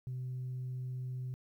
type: tone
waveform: sine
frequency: 127.5 Hz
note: C3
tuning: 44 cents flat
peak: -35 dBFS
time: 0.07-1.34 s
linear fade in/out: 0 ms
effects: tanh soft clip ceiling -34 dBFS + 12-bit